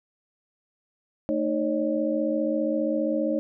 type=tone cluster; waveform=sine; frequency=223.5 / 308.9 / 548 / 603 Hz; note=A3 / D#4 / C#5 / D5; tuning=+27 / -12 / -20 / +46 cents; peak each=-30 / -26 / -27 / -32 dBFS; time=1.29-3.39 s; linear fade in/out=0 ms; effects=none